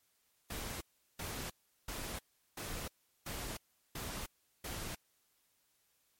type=noise bursts; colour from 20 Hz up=pink; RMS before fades=-42 dBFS; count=7; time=0.5-4.95 s; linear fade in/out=5 ms; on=310 ms; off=380 ms; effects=white hiss -75 dBFS RMS until 6.19 s + MP3 64 kbps